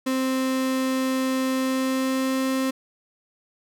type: tone with pitch glide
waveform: 35% pulse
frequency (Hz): 261.6 to 263.7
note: C4 to C4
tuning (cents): 0 to +14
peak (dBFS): -20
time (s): 0.06-2.71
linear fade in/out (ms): 10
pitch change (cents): +14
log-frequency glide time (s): 1.55-2.46
effects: none